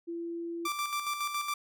sine tone, 338.3 Hz, E4, 45 cents sharp, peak -34 dBFS, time 0.07-0.68 s, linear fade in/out 20 ms
sawtooth tone with tremolo, 1174.7 Hz, D6, in tune, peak -26 dBFS, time 0.65-1.54 s, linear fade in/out 5 ms, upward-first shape square, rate 7.2 Hz, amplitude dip 50%
effects none

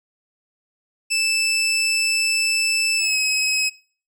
20% pulse tone with pitch glide, 2637 to 2553 Hz, E7 to D#7, 0 to +44 cents, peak -13 dBFS, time 1.1-3.7 s, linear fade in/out 20 ms, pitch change -56 cents, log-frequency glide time 2.97-3.16 s, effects noise-tail reverb RT60 0.4 s tail -20 dB re dry

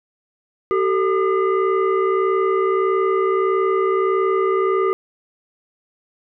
sine tone with frequency modulation, 381.7 Hz, G4, 46 cents flat, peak -15 dBFS, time 0.71-4.93 s, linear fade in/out 0 ms, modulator 825 Hz, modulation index 1, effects none

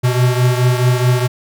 square beating tone pair, 123.47 / 128.17 Hz, B2 / C3, 0 / -35 cents, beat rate 4.7 Hz, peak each -13 / -18 dBFS, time 0.03-1.28 s, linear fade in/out 20 ms, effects none

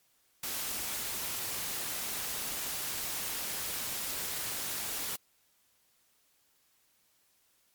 white noise, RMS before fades -36 dBFS, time 0.43-5.16 s, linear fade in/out 5 ms, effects white hiss -70 dBFS RMS until 7.74 s + MP3 96 kbps

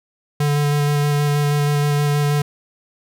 square tone with vibrato, 145.9 Hz, D3, 11 cents flat, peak -16 dBFS, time 0.4-2.42 s, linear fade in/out 5 ms, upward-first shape square, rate 6.3 Hz, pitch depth 10 cents each way, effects none

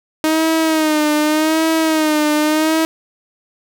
sawtooth tone with vibrato, 311.5 Hz, D#4, 2 cents sharp, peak -9 dBFS, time 0.24-2.85 s, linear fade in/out 0 ms, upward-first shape sine, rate 0.85 Hz, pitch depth 61 cents each way, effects none

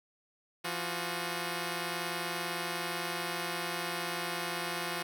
5% pulse tone pair together, 171.1 / 362.5 Hz, F3 / F#4, -35 / -35 cents, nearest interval octave + minor second, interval 1300 cents, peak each -25 dBFS, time 0.64-5.03 s, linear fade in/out 10 ms, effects none

